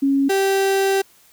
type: tone pair in turn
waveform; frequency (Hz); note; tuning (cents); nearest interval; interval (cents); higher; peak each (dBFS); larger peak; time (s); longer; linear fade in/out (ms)
sine / 35% pulse; 275.4 / 389.5; C#4 / G4; -11 / -11; tritone; 600; second; -14; neither; 0.02-0.29 / 0.29-1.02; second; 10
effects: white hiss -53 dBFS RMS until 1.32 s